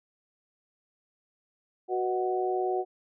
harmonic tone with a mistuned harmonic, 123.47 Hz, B2, in tune, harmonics 3 / 4 / 5 / 6, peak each -28 / -37 / -38 / -30 dBFS, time 1.88-2.85 s, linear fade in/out 50 ms, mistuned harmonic 4, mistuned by -20 cents, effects none

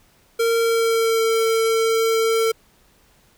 square tone with pitch glide, 460 to 450.5 Hz, A#4 to A4, -23 to +41 cents, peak -17 dBFS, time 0.39-2.52 s, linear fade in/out 10 ms, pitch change -36 cents, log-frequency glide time 0.59-1.24 s, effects pink hiss -57 dBFS RMS until 3.37 s

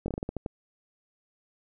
slowing click train, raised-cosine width 2 ms, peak -18 dBFS, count 9, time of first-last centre 0.06-0.462 s, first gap 21 ms, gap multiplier 1.24, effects none

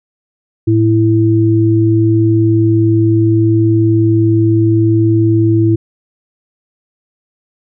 sine tone pair together, 110 / 330.7 Hz, A2 / E4, 0 / +6 cents, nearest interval octave + perfect fifth, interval 1906 cents, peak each -10 dBFS, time 0.67-5.76 s, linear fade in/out 10 ms, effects none

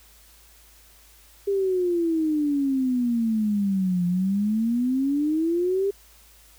sine exponential two-way sweep, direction down then up, 403.4 to 174.61 to 403.4 Hz, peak -20 dBFS, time 1.47-5.91 s, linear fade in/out 10 ms, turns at 4.06 s, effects added 54 Hz sine -55 dBFS peak until 6.58 s + white hiss -54 dBFS RMS until 6.58 s

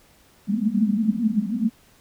white band-pass noise, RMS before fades -22 dBFS, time 0.47-1.7 s, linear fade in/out 20 ms, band 200 to 230 Hz, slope 96 dB/octave, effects pink hiss -56 dBFS RMS until 2 s

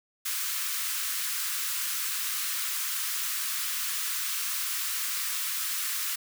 white high-pass noise, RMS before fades -31 dBFS, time 0.25-6.16 s, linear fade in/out 10 ms, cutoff 1100 Hz, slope 48 dB/octave, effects none

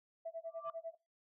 sine tone with tremolo, 659.3 Hz, E5, in tune, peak -38 dBFS, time 0.25-0.95 s, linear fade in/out 10 ms, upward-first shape sine, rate 10 Hz, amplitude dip 95%
sine tone with exponential growth, 1174.7 Hz, D6, in tune, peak -37 dBFS, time 0.45-0.7 s, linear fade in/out 2 ms, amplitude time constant 54 ms
effects noise-tail reverb RT60 0.3 s tail -20 dB re dry + tanh soft clip ceiling -31 dBFS

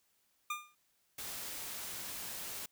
25% pulse tone with exponential decay, 1205 Hz, D6, 44 cents sharp, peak -29 dBFS, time 0.5-0.75 s, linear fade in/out 5 ms, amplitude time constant 54 ms
white noise, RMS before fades -43 dBFS, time 1.18-2.66 s, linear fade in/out 5 ms
effects white hiss -75 dBFS RMS until 2.71 s

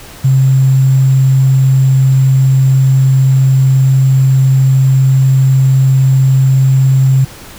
sine tone with sample-and-hold, 133.2 Hz, C3, 31 cents sharp, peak -5 dBFS, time 0.24-7.25 s, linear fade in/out 10 ms, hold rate 7350 Hz, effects pink hiss -33 dBFS RMS until 7.58 s

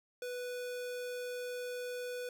square tone, 493.9 Hz, B4, in tune, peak -39 dBFS, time 0.22-2.29 s, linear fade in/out 2 ms, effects none

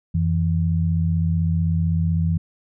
sine tone pair together, 88.56 / 164.4 Hz, F2 / E3, +25 / -4 cents, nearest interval major seventh, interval 1071 cents, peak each -20 dBFS, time 0.14-2.38 s, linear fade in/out 10 ms, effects none

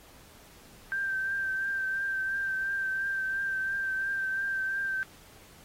sine tone with vibrato, 1568 Hz, G6, in tune, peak -28 dBFS, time 0.92-5.03 s, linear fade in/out 0 ms, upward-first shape triangle, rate 2.9 Hz, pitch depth 28 cents each way, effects pink hiss -55 dBFS RMS until 5.64 s + AAC 48 kbps

